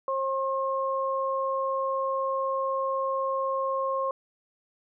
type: tone pair together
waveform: sine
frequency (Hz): 536 / 1072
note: C5 / C6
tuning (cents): +42 / +42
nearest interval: octave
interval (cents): 1200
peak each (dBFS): -28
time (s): 0.08-4.11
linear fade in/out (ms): 2
effects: none